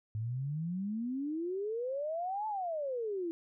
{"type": "exponential two-way sweep", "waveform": "sine", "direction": "up then down", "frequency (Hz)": [105.2, 880, 325.7], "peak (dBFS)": -33, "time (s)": [0.15, 3.31], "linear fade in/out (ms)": 0, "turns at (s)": 2.47, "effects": []}